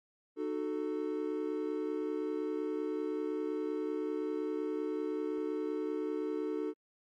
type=chord; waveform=triangle; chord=D# diminished; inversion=none; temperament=equal with one note detuned; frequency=304.5 / 370 / 440 Hz; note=D#4 / F#4 / A4; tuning=-37 / 0 / 0 cents; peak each=-35 / -37 / -35 dBFS; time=0.36-6.74 s; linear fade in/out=50 ms; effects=AAC 64 kbps